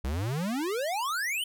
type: exponential sweep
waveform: square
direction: up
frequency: 60.9 to 3136 Hz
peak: -29 dBFS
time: 0.04-1.44 s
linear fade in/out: 5 ms
effects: none